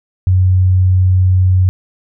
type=tone; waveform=sine; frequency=92.5 Hz; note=F#2; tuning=in tune; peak=-7 dBFS; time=0.27-1.69 s; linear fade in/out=0 ms; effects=none